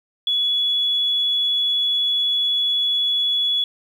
sine tone, 3392 Hz, G#7, 36 cents sharp, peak -17 dBFS, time 0.27-3.64 s, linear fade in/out 2 ms, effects 8-bit

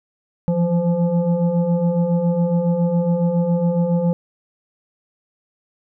sine tone with frequency modulation, 174.61 Hz, F3, in tune, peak -15 dBFS, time 0.48-4.13 s, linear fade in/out 0 ms, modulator 342 Hz, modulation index 1, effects none

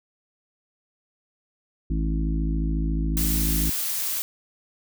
harmonic tone, 54.1 Hz, A1, 29 cents flat, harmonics 1 / 3 / 4 / 5 / 6, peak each -23 / -29 / -36 / -32 / -35 dBFS, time 1.9-3.7 s, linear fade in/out 5 ms
blue noise, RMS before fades -27 dBFS, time 3.17-4.22 s, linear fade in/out 0 ms
effects none

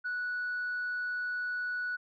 sine tone, 1474 Hz, F#6, 7 cents flat, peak -30 dBFS, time 0.04-1.97 s, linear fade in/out 20 ms, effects tanh soft clip ceiling -29 dBFS

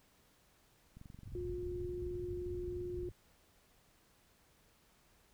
click train, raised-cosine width 5 ms, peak -40 dBFS, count 48, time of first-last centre 0.97-3.031 s, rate 22.8 Hz
white low-pass noise, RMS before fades -47 dBFS, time 1.25-3.12 s, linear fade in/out 5 ms, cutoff 120 Hz, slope 48 dB/octave
sine tone, 356.7 Hz, F4, 37 cents sharp, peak -39 dBFS, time 1.35-3.09 s, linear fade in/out 2 ms
effects pink hiss -69 dBFS RMS until 5.33 s

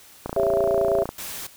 click train, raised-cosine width 1 ms, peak -14 dBFS, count 25, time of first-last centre 0.26-1.09 s, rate 28.9 Hz
sine chord, C# diminished, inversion second, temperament just, 399.1 / 554.4 / 665.2 Hz, G4 / C#5 / E5, +31 / 0 / +16 cents, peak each -23 / -24 / -21 dBFS, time 0.36-1.04 s, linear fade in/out 10 ms
white noise, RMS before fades -34 dBFS, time 1.18-1.47 s, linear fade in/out 5 ms
effects white hiss -49 dBFS RMS until 1.56 s

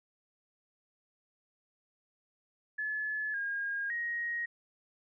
sine tone with pitch steps, 1718 / 1624 / 1882 Hz, A6 / G#6 / A#6, -42 / -39 / +16 cents, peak -32 dBFS, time 2.78-4.46 s, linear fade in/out 10 ms, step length 560 ms, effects none

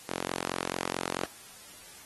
sawtooth tone with high-pass filter, 44.57 Hz, F1, 36 cents sharp, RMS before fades -35 dBFS, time 0.08-1.26 s, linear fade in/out 20 ms, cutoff 340 Hz, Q 0.73, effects white hiss -50 dBFS RMS until 2.05 s + AAC 32 kbps

